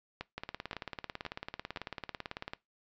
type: two click trains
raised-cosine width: 0.3 ms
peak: -22 / -22 dBFS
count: 40 / 4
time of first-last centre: 0.38-2.535 / 0.21-1.772 s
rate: 18.1 / 1.92 Hz
effects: noise-tail reverb RT60 0.2 s tail -21 dB re dry + resampled to 16000 Hz